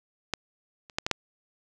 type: clicks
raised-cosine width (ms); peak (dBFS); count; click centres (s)
0.2; -10 / -29 / -9 / -11 / -6; 5; 0.337 / 0.898 / 0.985 / 1.065 / 1.113
effects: none